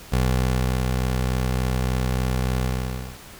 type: tone with ADSR envelope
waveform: 20% pulse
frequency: 63.4 Hz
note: B1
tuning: 46 cents sharp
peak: -13 dBFS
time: 0.12-3.21 s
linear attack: 8 ms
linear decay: 700 ms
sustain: -3 dB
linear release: 570 ms
effects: pink hiss -43 dBFS RMS until 3.39 s